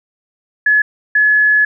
sine tone pair in turn, 1704 / 1704 Hz, G#6 / G#6, +44 / +44 cents, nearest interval unison, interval 0 cents, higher neither, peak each -8 dBFS, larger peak neither, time 0.66-0.82 / 1.15-1.65 s, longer second, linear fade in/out 5 ms, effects none

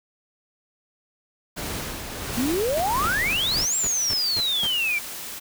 pink noise with tremolo, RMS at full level -30 dBFS, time 1.56-3.66 s, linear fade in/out 20 ms, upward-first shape sine, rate 1.5 Hz, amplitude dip 40%
white noise, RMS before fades -35 dBFS, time 2.32-5.4 s, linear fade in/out 20 ms
sine exponential two-way sweep, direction up then down, 229.4 to 7600 to 2297 Hz, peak -21 dBFS, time 2.37-4.99 s, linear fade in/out 10 ms, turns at 3.76 s
pink noise bursts, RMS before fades -32 dBFS, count 8, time 2.77-4.668 s, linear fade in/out 0 ms, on 36 ms, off 230 ms
effects none

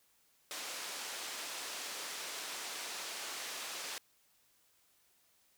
white band-pass noise, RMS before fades -43 dBFS, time 0.51-3.98 s, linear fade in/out 0 ms, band 370 to 6800 Hz, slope 12 dB/octave, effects white hiss -71 dBFS RMS until 5.57 s

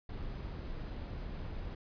brown noise, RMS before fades -41 dBFS, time 0.09-1.75 s, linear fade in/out 5 ms, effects resampled to 11025 Hz

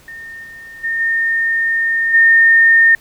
sine tone with level steps, 1825 Hz, A#6, 37 cents flat, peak -29 / -32 / -16 / -13 / -6 dBFS, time 0.08-2.95 s, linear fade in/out 2 ms, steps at 0.43 / 0.83 / 0.99 / 2.13 s, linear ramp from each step 20 ms, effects pink hiss -47 dBFS RMS until 3 s

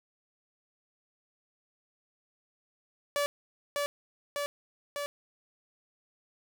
sawtooth tone with echo, 576 Hz, D5, 34 cents flat, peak -23 dBFS, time 3.16-3.26 s, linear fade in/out 0 ms, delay 600 ms, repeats 3, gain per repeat -2 dB, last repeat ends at 5.06 s, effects none

